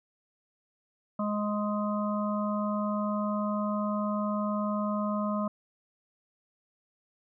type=harmonic tone; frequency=208.4 Hz; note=G#3; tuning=6 cents sharp; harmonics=1 / 3 / 5 / 6; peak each=-29 / -34 / -36 / -37 dBFS; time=1.19-5.48 s; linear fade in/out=5 ms; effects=none